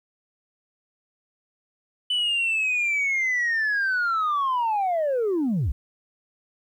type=linear sweep; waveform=sine; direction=down; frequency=3000 to 50.4 Hz; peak=-19 dBFS; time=2.1-5.72 s; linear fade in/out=5 ms; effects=tanh soft clip ceiling -19 dBFS + 10-bit